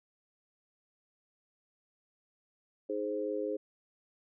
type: chord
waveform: sine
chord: Ab major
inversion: second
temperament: equal with one note detuned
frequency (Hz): 311.1 / 418.2 / 523.3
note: Eb4 / Ab4 / C5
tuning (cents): 0 / +12 / 0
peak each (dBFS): -38 / -35 / -36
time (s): 2.89-3.57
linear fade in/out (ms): 10
effects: none